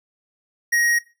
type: tone with hard clipping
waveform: triangle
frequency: 1884 Hz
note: A#6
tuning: 18 cents sharp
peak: -18 dBFS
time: 0.72-0.99 s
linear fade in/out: 10 ms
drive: 18 dB
effects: noise-tail reverb RT60 0.3 s tail -18 dB re dry